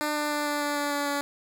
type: tone with pitch steps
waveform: 10% pulse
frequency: 299.5 / 297.4 / 295.4 / 293.3 / 291.3 / 289.3 / 287.3 / 285.3 Hz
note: D4 / D4 / D4 / D4 / D4 / D4 / D4 / C#4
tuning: +34 / +22 / +10 / -2 / -14 / -26 / -38 / +50 cents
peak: -18 dBFS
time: 0.01-1.21 s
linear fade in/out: 0 ms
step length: 150 ms
effects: none